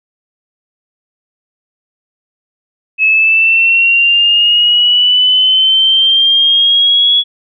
sine linear sweep, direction up, 2578 to 3374 Hz, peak -6 dBFS, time 2.98-7.24 s, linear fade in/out 50 ms, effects none

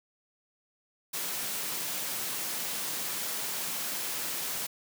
white high-pass noise, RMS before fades -34 dBFS, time 1.13-4.67 s, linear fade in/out 10 ms, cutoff 120 Hz, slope 96 dB/octave, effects none

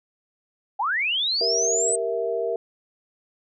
sine linear sweep, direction up, 740 to 8250 Hz, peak -21 dBFS, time 0.79-1.96 s, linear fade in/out 10 ms
sine chord, E diminished, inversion first, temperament equal, 392 / 466.2 / 659.3 Hz, G4 / Bb4 / E5, 0 / 0 / 0 cents, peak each -30 / -25 / -28 dBFS, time 1.41-2.56 s, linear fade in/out 2 ms
effects none

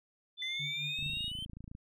sine tone with pitch glide, 3520 to 3751 Hz, A7 to A#7, 0 to +10 cents, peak -36 dBFS, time 0.37-1.32 s, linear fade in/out 50 ms, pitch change +110 cents, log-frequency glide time 0.51-1.16 s
triangle exponential sweep, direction up, 2028 to 3136 Hz, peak -37 dBFS, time 0.42-1.45 s, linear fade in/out 2 ms
sine tone with tremolo, 146.83 Hz, D3, in tune, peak -39 dBFS, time 0.59-1.2 s, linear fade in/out 10 ms, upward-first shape triangle, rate 4.7 Hz, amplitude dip 100%
click train, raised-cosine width 5 ms, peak -34 dBFS, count 22, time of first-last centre 0.99-1.751 s, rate 27.6 Hz
effects none

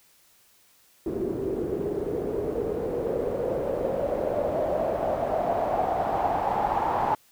white noise with low-pass filter sweep, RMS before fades -27 dBFS, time 1.06-7.15 s, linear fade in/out 2 ms, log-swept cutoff 350 to 890 Hz, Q 5.8, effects white hiss -60 dBFS RMS until 7.31 s

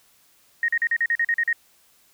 sine tone bursts, 1864.7 Hz, A#6, in tune, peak -18 dBFS, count 10, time 0.63-1.529 s, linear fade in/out 2 ms, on 53 ms, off 41 ms, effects white hiss -59 dBFS RMS until 2.13 s

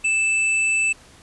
square tone, 2637 Hz, E7, in tune, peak -18 dBFS, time 0.04-0.93 s, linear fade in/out 10 ms, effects pink hiss -49 dBFS RMS until 1.22 s + resampled to 24000 Hz

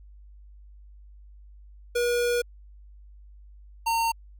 square tone pair in turn, 481.1 / 914.8 Hz, B4 / A#5, -45 / -33 cents, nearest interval major seventh, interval 1112 cents, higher second, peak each -23 dBFS, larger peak neither, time 1.95-2.42 / 3.86-4.12 s, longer first, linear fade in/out 10 ms, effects added 50 Hz sine -46 dBFS peak until 4.39 s

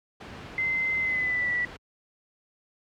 pink low-pass noise, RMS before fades -42 dBFS, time 0.2-1.77 s, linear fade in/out 10 ms, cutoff 3000 Hz, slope 12 dB/octave
sine tone with pitch glide, 2067 to 1955.5 Hz, C7 to B6, -22 to -18 cents, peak -24 dBFS, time 0.58-1.65 s, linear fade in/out 2 ms, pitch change -96 cents, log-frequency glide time 0.99-1.51 s
effects high-pass 60 Hz 12 dB/octave

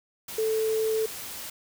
sine tone in noise, 440 Hz, A4, in tune, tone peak -23 dBFS, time 0.38-1.06 s, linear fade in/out 5 ms, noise white, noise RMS -38 dBFS, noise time 0.28-1.5 s, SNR +12 dB, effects none

